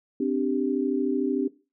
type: chord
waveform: sine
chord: C suspended second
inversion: none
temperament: equal with one note detuned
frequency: 260.4 / 293.7 / 392 Hz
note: C4 / D4 / G4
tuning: -8 / 0 / 0 cents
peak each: -26 / -26 / -28 dBFS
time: 0.2-1.48 s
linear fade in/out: 5 ms
effects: noise-tail reverb RT60 0.3 s tail -18 dB re dry